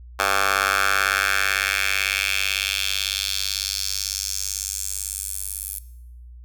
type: tone with high-pass filter sweep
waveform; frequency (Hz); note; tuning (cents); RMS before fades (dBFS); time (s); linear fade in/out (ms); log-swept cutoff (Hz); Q
10% pulse; 98; G2; 0; -24; 0.19-5.79; 5; 990 to 11000; 2.2
effects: noise-tail reverb RT60 0.8 s tail -18 dB re dry + added 60 Hz sine -39 dBFS peak until 6.44 s